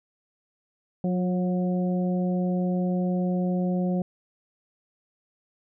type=harmonic tone with a mistuned harmonic; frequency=181.4 Hz; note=F#3; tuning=34 cents flat; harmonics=1 / 2 / 3 / 4; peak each=-23 / -33 / -33 / -38 dBFS; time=1.04-4.02 s; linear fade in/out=2 ms; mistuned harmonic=2; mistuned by=-28 cents; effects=none